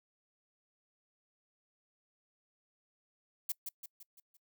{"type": "noise with echo", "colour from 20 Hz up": "violet", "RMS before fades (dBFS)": -34, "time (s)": [3.49, 3.52], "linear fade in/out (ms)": 5, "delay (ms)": 170, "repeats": 5, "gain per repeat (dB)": -6, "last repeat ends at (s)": 4.37, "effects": ["noise-tail reverb RT60 0.1 s tail -24 dB re dry"]}